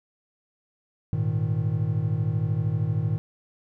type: chord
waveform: triangle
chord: Ab suspended second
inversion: none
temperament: just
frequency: 103.83 / 116.8 / 155.74 Hz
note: Ab2 / Bb2 / Eb3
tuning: 0 / +4 / +2 cents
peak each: -25 / -25 / -25 dBFS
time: 1.13-3.18 s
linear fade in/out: 0 ms
effects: none